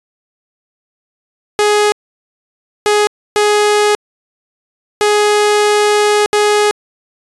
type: tone bursts at uneven times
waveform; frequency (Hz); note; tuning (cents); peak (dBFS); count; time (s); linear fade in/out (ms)
sawtooth; 417.5; G#4; +9; -5; 5; 1.59-1.92 / 2.86-3.07 / 3.36-3.95 / 5.01-6.26 / 6.33-6.71; 0
effects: resampled to 24000 Hz